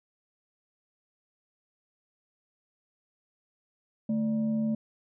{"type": "tone with frequency modulation", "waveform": "sine", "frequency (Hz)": 220, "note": "A3", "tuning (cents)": 0, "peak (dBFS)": -25, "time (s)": [4.09, 4.75], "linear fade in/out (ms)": 5, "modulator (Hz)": 367, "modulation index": 0.37, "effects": []}